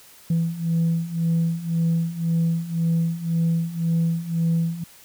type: beating tone pair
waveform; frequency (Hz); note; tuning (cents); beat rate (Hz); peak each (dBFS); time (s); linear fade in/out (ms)
sine; 164.81 / 166.71; E3 / E3; 0 / +20; 1.9; -23 / -20; 0.3-4.84; 5
effects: tanh soft clip ceiling -15 dBFS + white hiss -49 dBFS RMS until 5.04 s